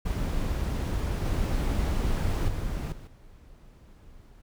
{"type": "noise with level steps", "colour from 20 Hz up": "brown", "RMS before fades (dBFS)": [-28, -26, -31, -43, -51], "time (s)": [0.05, 4.42], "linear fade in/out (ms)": 10, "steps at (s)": [1.25, 2.48, 2.92, 3.07], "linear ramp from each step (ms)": 2, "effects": []}